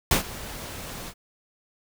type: noise with ADSR envelope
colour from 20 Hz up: pink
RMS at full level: -18 dBFS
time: 0.11-1.14 s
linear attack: 3 ms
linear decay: 110 ms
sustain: -19 dB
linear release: 60 ms
effects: none

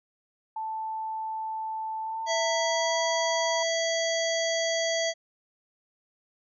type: tone with pitch glide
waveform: sine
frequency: 880 to 959.6 Hz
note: A5 to A#5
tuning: 0 to +50 cents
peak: -30 dBFS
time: 0.56-3.63 s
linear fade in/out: 5 ms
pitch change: +150 cents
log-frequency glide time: 2.02-2.99 s
type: harmonic tone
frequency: 660 Hz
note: E5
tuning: 2 cents sharp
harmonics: 1 / 3 / 5 / 7 / 9 / 10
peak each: -27 / -32 / -34 / -35 / -37 / -37 dBFS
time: 2.26-5.14 s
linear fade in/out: 50 ms
effects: none

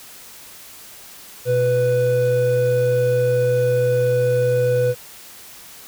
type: tone pair together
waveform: triangle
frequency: 123.47 / 495.7 Hz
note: B2 / B4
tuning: 0 / +6 cents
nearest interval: 2 octaves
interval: 2406 cents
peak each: -19 / -14 dBFS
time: 1.45-4.95 s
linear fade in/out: 50 ms
effects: white hiss -41 dBFS RMS until 5.87 s

